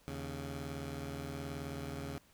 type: tone pair together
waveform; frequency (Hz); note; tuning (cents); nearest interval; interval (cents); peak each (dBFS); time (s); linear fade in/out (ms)
15% pulse; 78.74 / 138.59; D#2 / C#3; +21 / 0; minor seventh; 979; -37 / -36; 0.08-2.18; 0
effects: pink hiss -66 dBFS RMS until 2.33 s